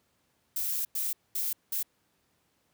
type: noise bursts at uneven times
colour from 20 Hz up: violet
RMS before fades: -31 dBFS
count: 4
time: 0.56-0.85 / 0.95-1.13 / 1.35-1.53 / 1.72-1.83 s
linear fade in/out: 5 ms
effects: pink hiss -72 dBFS RMS until 2.73 s + high-pass 80 Hz 12 dB/octave